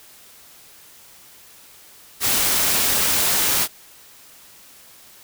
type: noise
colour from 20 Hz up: white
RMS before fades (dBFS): -19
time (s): 2.2-3.68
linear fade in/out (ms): 50
effects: white hiss -47 dBFS RMS until 5.23 s